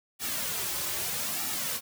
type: noise with flanger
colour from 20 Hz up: white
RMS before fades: -32 dBFS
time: 0.19-1.81 s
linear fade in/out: 50 ms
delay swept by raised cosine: 1.9 to 4.4 ms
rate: 0.79 Hz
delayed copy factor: -0.65
effects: none